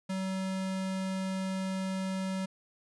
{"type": "tone", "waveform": "square", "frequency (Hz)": 189.8, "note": "F#3", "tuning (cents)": 44, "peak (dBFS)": -32, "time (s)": [0.09, 2.46], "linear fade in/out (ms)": 10, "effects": ["resampled to 24000 Hz", "12-bit"]}